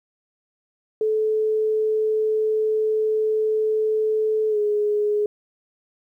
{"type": "tone with pitch glide", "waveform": "sine", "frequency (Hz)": [433.7, 418], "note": ["A4", "G#4"], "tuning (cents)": [-25, 11], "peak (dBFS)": -18, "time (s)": [1.01, 5.26], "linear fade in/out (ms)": 2, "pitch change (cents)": -64, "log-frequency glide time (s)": [4.49, 4.58], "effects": ["10-bit"]}